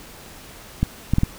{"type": "clicks", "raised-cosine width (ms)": 5, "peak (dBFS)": -5, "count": 4, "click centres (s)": [0.83, 1.136, 1.184, 1.234], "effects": ["pink hiss -42 dBFS RMS until 1.38 s"]}